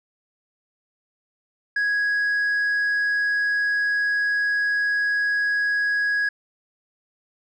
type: tone with tanh clipping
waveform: sine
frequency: 1661.2 Hz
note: G#6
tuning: in tune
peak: -20 dBFS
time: 1.76-6.29 s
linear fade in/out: 5 ms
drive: 2 dB
effects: none